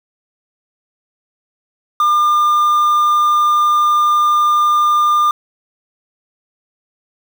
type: tone with quantisation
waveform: triangle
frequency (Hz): 1202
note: D6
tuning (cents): +40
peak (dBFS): -8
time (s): 2-5.31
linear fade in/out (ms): 2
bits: 6
effects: none